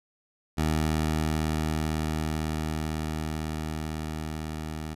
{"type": "tone with level ramp", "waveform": "15% pulse", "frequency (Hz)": 78, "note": "D#2", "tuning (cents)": 5, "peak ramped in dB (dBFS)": [-17, -27], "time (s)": [0.57, 4.95], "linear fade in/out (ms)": 20, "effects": ["resampled to 32000 Hz"]}